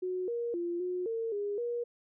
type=tone with pitch steps; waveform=sine; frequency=367 / 471.9 / 345.6 / 361.7 / 454.7 / 408.6 / 476.9 Hz; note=F#4 / A#4 / F4 / F#4 / A#4 / G#4 / A#4; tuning=-14 / +21 / -18 / -39 / -43 / -28 / +39 cents; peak=-31 dBFS; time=0.02-1.84 s; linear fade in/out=10 ms; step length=260 ms; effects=none